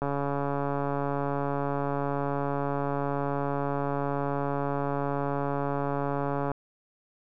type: click train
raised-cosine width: 1 ms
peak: -16 dBFS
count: 917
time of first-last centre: 0.02-6.516 s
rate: 141 Hz
effects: none